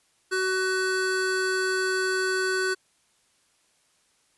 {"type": "tone pair together", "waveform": "square", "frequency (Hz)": [375.6, 1498], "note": ["F#4", "F#6"], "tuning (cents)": [26, 21], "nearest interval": "2 octaves", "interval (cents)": 2395, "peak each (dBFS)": -27, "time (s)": [0.31, 2.75], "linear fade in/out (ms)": 20, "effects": ["white hiss -66 dBFS RMS until 4.37 s", "resampled to 24000 Hz"]}